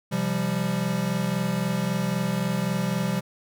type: chord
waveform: square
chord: C suspended fourth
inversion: none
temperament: equal with one note detuned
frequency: 130.81 / 172.21 / 196 Hz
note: C3 / F3 / G3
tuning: 0 / -24 / 0 cents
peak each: -31 / -28 / -28 dBFS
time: 0.11-3.21 s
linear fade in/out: 20 ms
effects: none